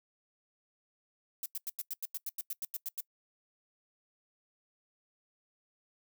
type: noise bursts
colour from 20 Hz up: violet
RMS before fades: -37 dBFS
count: 14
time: 1.43-3.006 s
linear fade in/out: 2 ms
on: 29 ms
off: 90 ms
effects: noise-tail reverb RT60 0.1 s tail -23 dB re dry